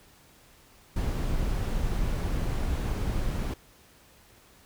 brown noise, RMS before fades -28 dBFS, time 0.96-3.54 s, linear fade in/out 5 ms, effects pink hiss -57 dBFS RMS until 4.65 s

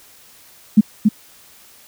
sine tone with echo, 213 Hz, G#3, 44 cents sharp, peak -4 dBFS, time 0.77-0.81 s, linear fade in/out 10 ms, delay 280 ms, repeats 1, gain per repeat -4 dB, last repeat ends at 1.09 s, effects white hiss -47 dBFS RMS until 1.87 s

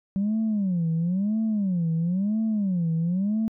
sine tone with vibrato, 190 Hz, F#3, 46 cents sharp, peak -20 dBFS, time 0.16-3.48 s, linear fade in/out 0 ms, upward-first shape sine, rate 0.99 Hz, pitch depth 270 cents each way, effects tanh soft clip ceiling -19 dBFS

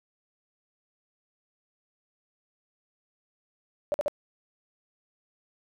sine tone bursts, 587.3 Hz, D5, in tune, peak -23 dBFS, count 3, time 3.92-4.081 s, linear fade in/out 0 ms, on 21 ms, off 49 ms, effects none

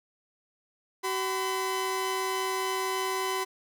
sawtooth tone pair together, 378.9 / 1011.5 Hz, F#4 / B5, +41 / +41 cents, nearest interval octave + perfect fourth, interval 1700 cents, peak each -27 dBFS, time 1.03-3.45 s, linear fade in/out 20 ms, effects none

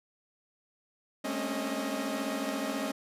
sawtooth tone cluster, 206.8 / 225.3 / 269.2 / 283.6 / 626 Hz, G#3 / A3 / C4 / C#4 / D#5, -7 / +41 / +49 / +40 / +10 cents, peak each -36 / -36 / -31 / -35 / -34 dBFS, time 1.24-2.92 s, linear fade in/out 10 ms, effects resampled to 32000 Hz

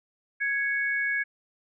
sine tone pair together, 1663.6 / 2217 Hz, G#6 / C#7, +2 / 0 cents, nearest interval perfect fourth, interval 498 cents, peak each -26 / -29 dBFS, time 0.4-1.24 s, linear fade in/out 20 ms, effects none

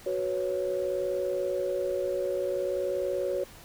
sine chord, F# suspended fourth, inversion none, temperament equal with one note detuned, 371.1 / 493.9 / 554.4 Hz, F#4 / B4 / C#5, +5 / 0 / 0 cents, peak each -31 / -33 / -29 dBFS, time 0.06-3.44 s, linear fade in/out 5 ms, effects tanh soft clip ceiling -18 dBFS + pink hiss -50 dBFS RMS until 3.64 s

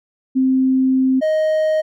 sine / triangle tone pair in turn, 261.6 / 624.5 Hz, C4 / D#5, 0 / +6 cents, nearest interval octave + minor third, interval 1506 cents, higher second, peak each -12 dBFS, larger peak neither, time 0.35-1.21 / 1.21-1.82 s, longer first, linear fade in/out 20 ms, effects none

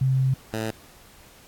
sine / 10% pulse tone pair in turn, 131.8 / 110.83 Hz, C3 / A2, +13 / +13 cents, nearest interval minor third, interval 300 cents, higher first, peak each -18 dBFS, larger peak neither, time 0.01-0.34 / 0.53-0.71 s, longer first, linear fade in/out 5 ms, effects pink hiss -51 dBFS RMS until 1.47 s + AAC 64 kbps

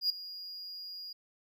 triangle tone with ADSR envelope, 4858 Hz, D#8, 42 cents flat, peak -23 dBFS, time 0.01-1.13 s, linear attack 88 ms, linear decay 6 ms, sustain -17 dB, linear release 8 ms, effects none

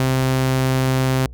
sawtooth tone, 130.81 Hz, C3, in tune, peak -12 dBFS, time 0-1.26 s, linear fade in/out 2 ms, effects added 60 Hz sine -34 dBFS peak until 1.33 s + Opus 48 kbps

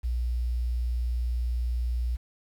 sine tone, 60 Hz, B1, 49 cents flat, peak -25 dBFS, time 0.03-2.17 s, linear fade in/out 20 ms, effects 9-bit

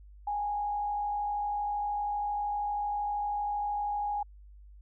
sine tone with frequency modulation, 825 Hz, G#5, 12 cents flat, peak -29 dBFS, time 0.27-4.23 s, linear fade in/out 5 ms, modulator 52.8 Hz, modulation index 0.32, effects added 50 Hz sine -49 dBFS peak until 4.81 s

